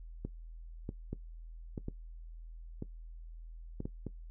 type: clicks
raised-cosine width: 3 ms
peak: -25 dBFS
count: 9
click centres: 0.25 / 0.891 / 1.13 / 1.778 / 1.884 / 2.824 / 3.804 / 3.855 / 4.067 s
effects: noise-tail reverb RT60 0.1 s tail -17 dB re dry + added 41 Hz sine -45 dBFS peak until 4.3 s